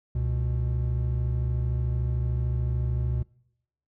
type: tone pair together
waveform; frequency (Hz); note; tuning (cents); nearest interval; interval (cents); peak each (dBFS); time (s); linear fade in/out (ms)
triangle; 68.29 / 121.8; C#2 / B2; -25 / -24; minor seventh; 1001; -25; 0.15-3.23; 5
effects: noise-tail reverb RT60 0.8 s tail -24 dB re dry